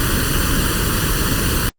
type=noise with comb filter; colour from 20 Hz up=pink; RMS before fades=-17 dBFS; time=0-1.69 s; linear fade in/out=0 ms; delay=0.67 ms; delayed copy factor=+0.95; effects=Opus 32 kbps